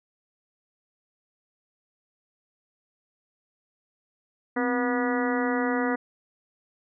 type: harmonic tone with a mistuned harmonic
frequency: 243.1 Hz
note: B3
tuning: 27 cents flat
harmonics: 1 / 2 / 3 / 4 / 5 / 6 / 7 / 8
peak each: -26 / -29 / -33 / -35 / -35 / -35 / -37 / -34 dBFS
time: 4.56-5.96 s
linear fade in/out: 10 ms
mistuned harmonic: 1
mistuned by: +100 cents
effects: none